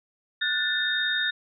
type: tone cluster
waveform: sine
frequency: 1450 / 1511 / 1767 / 3695 Hz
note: F#6 / F#6 / A6 / A#7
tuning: -35 / +36 / +7 / -16 cents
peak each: -31 / -33 / -27 / -27 dBFS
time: 0.41-1.31 s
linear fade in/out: 10 ms
effects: none